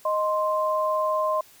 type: tone pair together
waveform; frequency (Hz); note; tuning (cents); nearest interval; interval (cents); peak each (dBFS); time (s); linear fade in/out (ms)
sine; 622.3 / 1046.5; D#5 / C6; 0 / 0; major sixth; 900; -24; 0.05-1.41; 5
effects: white hiss -53 dBFS RMS until 1.6 s